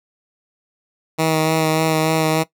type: tone with vibrato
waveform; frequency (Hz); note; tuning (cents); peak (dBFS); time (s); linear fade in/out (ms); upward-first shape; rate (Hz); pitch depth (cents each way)
10% pulse; 158.7; D#3; +35; -7; 1.18-2.44; 20; sine; 3.4; 17
effects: noise-tail reverb RT60 0.1 s tail -18 dB re dry